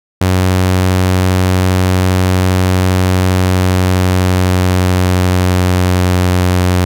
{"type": "tone with pitch glide", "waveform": "sawtooth", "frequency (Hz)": [92.5, 90.54], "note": ["F#2", "F#2"], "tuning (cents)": [0, -37], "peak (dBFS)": -5, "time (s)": [0.21, 6.85], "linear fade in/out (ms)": 5, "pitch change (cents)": -37, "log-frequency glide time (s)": [3.29, 6.56], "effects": []}